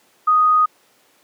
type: tone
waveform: sine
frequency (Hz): 1244.5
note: D#6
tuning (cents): 0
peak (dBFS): -11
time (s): 0.27-0.66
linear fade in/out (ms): 10
effects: pink hiss -56 dBFS RMS until 1.23 s + high-pass 300 Hz 12 dB/octave